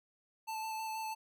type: tone with vibrato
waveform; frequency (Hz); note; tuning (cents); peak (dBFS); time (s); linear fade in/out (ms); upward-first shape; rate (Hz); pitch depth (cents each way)
square; 880; A5; 0; -38; 0.47-1.15; 20; square; 6.2; 11
effects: none